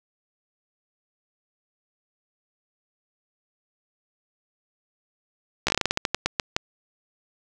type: slowing click train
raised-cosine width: 0.2 ms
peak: -4 dBFS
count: 15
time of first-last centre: 5.67-6.565 s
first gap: 14 ms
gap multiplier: 1.21
effects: none